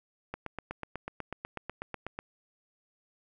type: click train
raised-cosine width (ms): 0.5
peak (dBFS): -21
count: 16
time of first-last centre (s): 0.34-2.19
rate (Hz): 8.11
effects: none